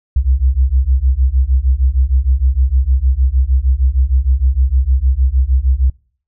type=beating tone pair; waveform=sine; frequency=62.1 / 68.6 Hz; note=B1 / C#2; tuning=+10 / -17 cents; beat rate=6.5 Hz; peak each=-12 dBFS; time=0.16-5.9 s; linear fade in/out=5 ms; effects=noise-tail reverb RT60 0.5 s tail -25 dB re dry + tanh soft clip ceiling -3 dBFS